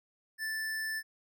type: tone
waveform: square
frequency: 1760 Hz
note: A6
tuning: in tune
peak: -34 dBFS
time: 0.38-1.03 s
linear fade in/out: 50 ms
effects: none